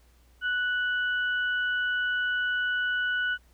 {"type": "tone pair together", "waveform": "sine", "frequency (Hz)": [1480, 2960], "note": ["F#6", "F#7"], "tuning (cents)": [0, 0], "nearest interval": "octave", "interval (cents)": 1200, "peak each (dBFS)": [-25, -36], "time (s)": [0.41, 3.38], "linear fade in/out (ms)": 50, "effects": ["added 60 Hz sine -57 dBFS peak until 3.53 s", "pink hiss -65 dBFS RMS until 3.53 s"]}